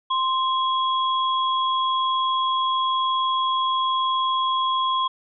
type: tone pair together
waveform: sine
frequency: 1046.5 / 3322 Hz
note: C6 / G#7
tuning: 0 / 0 cents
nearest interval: octave + minor sixth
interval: 2000 cents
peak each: -20 / -27 dBFS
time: 0.1-5.08 s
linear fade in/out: 10 ms
effects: none